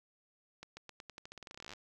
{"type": "accelerating click train", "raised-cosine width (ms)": 0.2, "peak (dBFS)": -30, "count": 24, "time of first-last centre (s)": [0.63, 1.735], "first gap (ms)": 140, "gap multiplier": 0.88, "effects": ["11-bit"]}